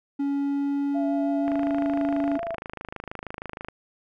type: tone with pitch glide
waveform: triangle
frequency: 280.7 to 284.8 Hz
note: C#4 to C#4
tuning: +22 to +47 cents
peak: -21 dBFS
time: 0.19-2.38 s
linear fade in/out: 10 ms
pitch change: +25 cents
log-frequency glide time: 0.3-1.83 s
type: tone with vibrato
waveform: sine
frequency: 674 Hz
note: E5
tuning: 38 cents sharp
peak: -28 dBFS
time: 0.94-2.56 s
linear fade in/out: 20 ms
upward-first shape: triangle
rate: 6.2 Hz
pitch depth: 26 cents each way
type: click train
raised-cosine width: 0.5 ms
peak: -19 dBFS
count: 59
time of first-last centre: 1.48-3.685 s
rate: 26.3 Hz
effects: none